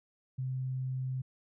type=tone; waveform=sine; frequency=129.9 Hz; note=C3; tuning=12 cents flat; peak=-32 dBFS; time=0.38-1.22 s; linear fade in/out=10 ms; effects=none